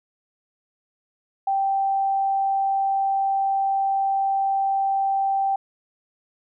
sine tone, 782 Hz, G5, 4 cents flat, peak -19 dBFS, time 1.47-5.56 s, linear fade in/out 5 ms, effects none

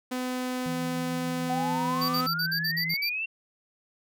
sawtooth tone, 252.8 Hz, B3, 41 cents sharp, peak -25 dBFS, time 0.11-2.27 s, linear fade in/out 10 ms
sine tone with tremolo, 163.7 Hz, E3, 12 cents flat, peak -32 dBFS, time 0.66-2.94 s, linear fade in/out 0 ms, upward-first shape triangle, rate 6.8 Hz, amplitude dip 30%
sine exponential sweep, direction up, 740 to 2736 Hz, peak -28 dBFS, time 1.49-3.26 s, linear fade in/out 10 ms
square tone bursts, 4641 Hz, D8, 21 cents flat, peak -28 dBFS, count 9, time 2.01-3.096 s, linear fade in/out 10 ms, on 78 ms, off 48 ms
effects none

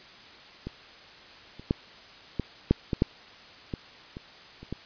clicks, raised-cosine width 3 ms, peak -21 / -30 / -10 / -14 / -6 / -13 / -7 / -18 / -25 / -30 / -19 dBFS, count 11, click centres 0.67 / 1.596 / 1.709 / 2.397 / 2.71 / 2.932 / 3.021 / 3.738 / 4.169 / 4.63 / 4.726 s, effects white hiss -49 dBFS RMS until 4.85 s + resampled to 11025 Hz

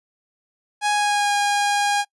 sawtooth tone with pitch glide, 830.6 to 815.9 Hz, G#5 to G#5, 0 to -31 cents, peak -14 dBFS, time 0.81-2.05 s, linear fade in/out 50 ms, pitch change -31 cents, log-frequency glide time 0.92-1.33 s, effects noise-tail reverb RT60 0.1 s tail -25 dB re dry + resampled to 24000 Hz

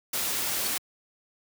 white noise, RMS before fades -29 dBFS, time 0.13-0.78 s, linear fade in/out 5 ms
sawtooth tone with exponential growth, 4435 Hz, C#8, in tune, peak -25 dBFS, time 0.6-0.67 s, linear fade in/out 1 ms, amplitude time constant 15 ms
effects high-pass 100 Hz 12 dB/octave

